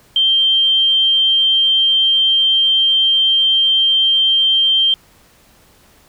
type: tone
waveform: sine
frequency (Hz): 3152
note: G7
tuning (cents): +9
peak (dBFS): -10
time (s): 0.16-4.94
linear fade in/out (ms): 2
effects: pink hiss -50 dBFS RMS until 6.08 s